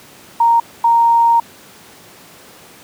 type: tone bursts at uneven times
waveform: sine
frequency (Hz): 930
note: A#5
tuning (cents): -4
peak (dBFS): -8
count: 2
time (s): 0.4-0.6 / 0.84-1.4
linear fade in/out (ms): 5
effects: pink hiss -41 dBFS RMS until 2.83 s + high-pass 150 Hz 12 dB/octave